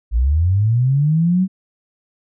sine linear sweep, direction up, 52.3 to 192.4 Hz, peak -12 dBFS, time 0.11-1.48 s, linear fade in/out 50 ms, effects none

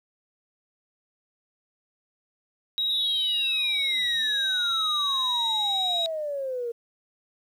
sine tone, 3820 Hz, A#7, 42 cents sharp, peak -22 dBFS, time 2.78-6.06 s, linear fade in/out 0 ms
sine exponential sweep, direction down, 3670 to 461.8 Hz, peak -27 dBFS, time 2.89-6.72 s, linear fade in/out 10 ms
effects tanh soft clip ceiling -19 dBFS + 10-bit

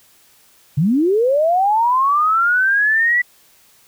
sine linear sweep, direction up, 130.4 to 1975.5 Hz, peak -12 dBFS, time 0.77-3.22 s, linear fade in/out 10 ms, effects white hiss -52 dBFS RMS until 3.87 s

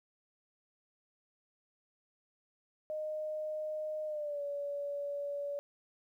sine tone with pitch glide, 616 to 571.4 Hz, D#5 to D5, -17 to -48 cents, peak -35 dBFS, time 2.9-5.59 s, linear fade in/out 0 ms, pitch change -131 cents, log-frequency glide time 4.06-4.42 s, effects 12-bit

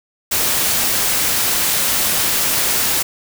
white noise, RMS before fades -17 dBFS, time 0.31-3.03 s, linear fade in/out 10 ms, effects none

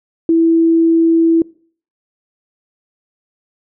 sine tone, 329.6 Hz, E4, in tune, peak -8 dBFS, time 0.29-1.42 s, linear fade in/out 2 ms, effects noise-tail reverb RT60 0.5 s tail -24 dB re dry

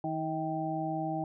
harmonic tone with a mistuned harmonic, 159.3 Hz, D#3, 41 cents sharp, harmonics 1 / 2 / 4 / 5, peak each -37 / -35 / -38 / -35 dBFS, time 0.04-1.24 s, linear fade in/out 2 ms, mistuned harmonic 5, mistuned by -31 cents, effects none

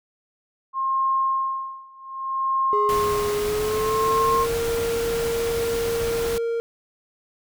sine tone with tremolo, 1067 Hz, C6, 34 cents sharp, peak -18 dBFS, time 0.73-4.47 s, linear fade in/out 50 ms, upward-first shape sine, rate 0.63 Hz, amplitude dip 95%
triangle tone with pitch glide, 415.3 to 463.5 Hz, G#4 to A#4, 0 to -10 cents, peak -20 dBFS, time 2.73-6.6 s, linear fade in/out 0 ms, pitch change +190 cents, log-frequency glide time 3.39-4.44 s
pink noise, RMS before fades -31 dBFS, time 2.89-6.38 s, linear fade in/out 0 ms
effects none

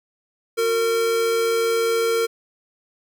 square tone pair together, 363.4 / 457.9 Hz, F#4 / A#4, -31 / -31 cents, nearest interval major third, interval 400 cents, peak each -31 / -19 dBFS, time 0.57-2.27 s, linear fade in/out 20 ms, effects none

